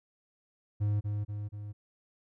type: tone with echo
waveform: triangle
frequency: 103.83 Hz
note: G#2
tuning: in tune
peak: -24 dBFS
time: 0.8-1.01 s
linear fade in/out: 20 ms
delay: 240 ms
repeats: 3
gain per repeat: -4 dB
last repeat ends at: 1.73 s
effects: none